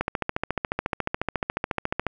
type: click train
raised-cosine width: 0.5 ms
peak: -9 dBFS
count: 30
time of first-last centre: 0.01-2.067 s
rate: 14.1 Hz
effects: none